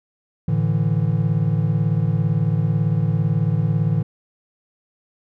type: chord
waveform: triangle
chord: A suspended fourth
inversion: none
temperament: equal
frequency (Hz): 110 / 146.83 / 164.81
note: A2 / D3 / E3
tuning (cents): 0 / 0 / 0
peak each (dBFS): -19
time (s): 0.48-4.03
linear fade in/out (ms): 5
effects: none